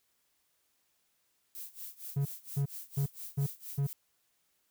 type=noise with tremolo; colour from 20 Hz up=violet; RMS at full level=-42 dBFS; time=1.55-3.93 s; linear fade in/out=0 ms; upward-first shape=sine; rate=4.3 Hz; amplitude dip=90%
type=tone bursts; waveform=triangle; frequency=140 Hz; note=C#3; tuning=18 cents sharp; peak=-25 dBFS; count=5; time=2.16-3.87 s; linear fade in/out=10 ms; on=94 ms; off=310 ms
effects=white hiss -75 dBFS RMS until 4.7 s